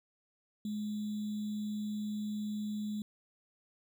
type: tone with sample-and-hold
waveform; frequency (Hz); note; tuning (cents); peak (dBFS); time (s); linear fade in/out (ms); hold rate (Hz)
sine; 210.6; G#3; +24; -34; 0.65-3.02; 2; 3675
effects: none